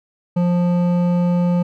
triangle tone with hard clipping, 175.9 Hz, F3, 13 cents sharp, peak -16 dBFS, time 0.36-1.63 s, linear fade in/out 10 ms, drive 14 dB, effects none

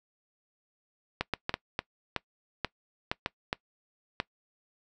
clicks, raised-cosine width 0.3 ms, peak -12 dBFS, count 11, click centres 1.21 / 1.337 / 1.494 / 1.541 / 1.791 / 2.163 / 2.647 / 3.115 / 3.261 / 3.529 / 4.201 s, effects noise-tail reverb RT60 0.1 s tail -22 dB re dry

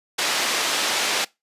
white band-pass noise, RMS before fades -23 dBFS, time 0.18-1.25 s, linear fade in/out 10 ms, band 320 to 5100 Hz, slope 12 dB/octave, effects noise-tail reverb RT60 0.2 s tail -22 dB re dry + resampled to 32000 Hz

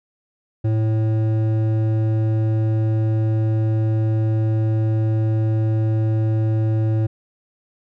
sine tone with hard clipping, 110 Hz, A2, in tune, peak -18 dBFS, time 0.64-7.07 s, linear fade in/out 10 ms, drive 10 dB, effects none

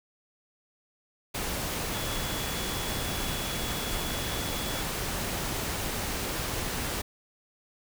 sine tone in noise, 3389 Hz, G#7, 34 cents sharp, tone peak -40 dBFS, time 1.93-4.82 s, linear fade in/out 10 ms, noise pink, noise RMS -32 dBFS, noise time 1.34-7.02 s, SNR -11 dB, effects none

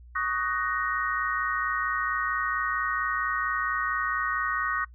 sine chord, D# minor seventh, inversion third, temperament just, 1120.1 / 1244.5 / 1493.4 / 1866.8 Hz, C#6 / D#6 / F#6 / A#6, +18 / 0 / +16 / +2 cents, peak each -31 dBFS, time 0.15-4.85 s, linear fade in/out 10 ms, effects noise-tail reverb RT60 0.1 s tail -21 dB re dry + added 60 Hz sine -46 dBFS peak until 4.94 s

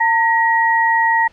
sine tone pair together, 906.1 / 1900 Hz, A#5 / A#6, -49 / +33 cents, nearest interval octave + minor second, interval 1282 cents, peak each -14 / -15 dBFS, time 0-1.28 s, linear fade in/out 10 ms, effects pink hiss -51 dBFS RMS until 1.32 s + low-pass 4000 Hz 12 dB/octave

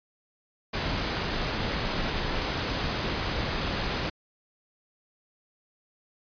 pink noise, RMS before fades -29 dBFS, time 0.73-4.1 s, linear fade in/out 10 ms, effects resampled to 11025 Hz

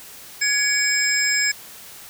sine tone cluster, 1680 / 2256 / 5150 / 7490 Hz, G#6 / C#7 / E8 / A#8, +19 / +30 / -41 / +7 cents, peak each -23 dBFS, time 0.41-1.52 s, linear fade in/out 10 ms, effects white hiss -41 dBFS RMS until 2.09 s

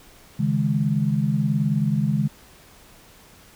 sine chord, C# suspended second, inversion none, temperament equal with one note detuned, 138.59 / 157.37 / 207.7 Hz, C#3 / D#3 / G#3, 0 / +20 / 0 cents, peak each -23 dBFS, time 0.39-2.28 s, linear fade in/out 10 ms, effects pink hiss -50 dBFS RMS until 3.55 s

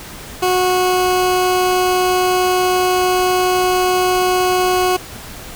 20% pulse tone, 366.1 Hz, F#4, 18 cents flat, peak -8 dBFS, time 0.42-4.97 s, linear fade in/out 10 ms, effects pink hiss -33 dBFS RMS until 5.55 s

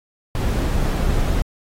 brown noise, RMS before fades -19 dBFS, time 0.35-1.42 s, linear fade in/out 2 ms, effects AAC 48 kbps

